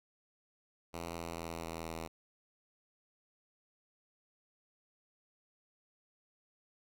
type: tone with pitch steps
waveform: 5% pulse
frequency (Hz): 84.4 / 83.72 / 83.05 / 82.38 / 81.71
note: E2 / E2 / E2 / E2 / E2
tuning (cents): +41 / +27 / +13 / -1 / -15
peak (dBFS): -29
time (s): 0.93-2.08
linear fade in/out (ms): 20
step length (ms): 230
effects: none